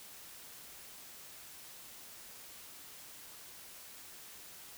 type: silence
effects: white hiss -52 dBFS RMS until 4.77 s